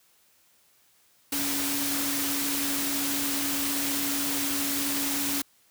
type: tone in noise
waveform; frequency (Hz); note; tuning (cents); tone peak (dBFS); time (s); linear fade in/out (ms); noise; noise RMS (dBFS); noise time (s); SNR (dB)
sine; 281.2; C#4; +25; -32; 1.32-5.42; 5; white; -29; 1.32-5.42; -6
effects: white hiss -63 dBFS RMS until 5.7 s + high-pass 60 Hz 12 dB/octave